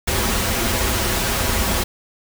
pink noise with comb filter, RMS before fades -20 dBFS, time 0.07-1.84 s, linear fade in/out 10 ms, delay 6.7 ms, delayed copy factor -0.6, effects none

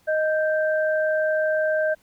sine tone pair together, 622.3 / 1568 Hz, D#5 / G6, 0 / 0 cents, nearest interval octave + major third, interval 1600 cents, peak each -20 / -26 dBFS, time 0.07-1.95 s, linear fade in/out 20 ms, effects pink hiss -61 dBFS RMS until 2.02 s

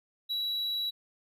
triangle tone, 3909 Hz, B7, 19 cents flat, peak -28 dBFS, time 0.29-0.91 s, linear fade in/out 20 ms, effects none

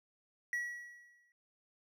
triangle tone with exponential decay, 1928 Hz, B6, 42 cents flat, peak -30 dBFS, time 0.53-1.32 s, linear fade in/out 1 ms, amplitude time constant 170 ms, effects none

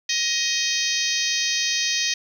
harmonic tone with a mistuned harmonic, 627 Hz, D#5, 13 cents sharp, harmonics 3 / 4 / 5 / 6 / 7 / 8 / 9 / 10, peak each -29 / -29 / -29 / -29 / -29 / -29 / -29 / -29 dBFS, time 0.09-2.14 s, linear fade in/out 5 ms, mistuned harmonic 5, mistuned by +20 cents, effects 8-bit

